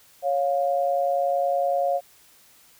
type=tone pair together; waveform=sine; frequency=554.4 / 705 Hz; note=C#5 / F5; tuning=0 / +16 cents; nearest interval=major third; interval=416 cents; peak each=-23 dBFS; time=0.22-2.01 s; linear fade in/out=50 ms; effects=white hiss -55 dBFS RMS until 2.79 s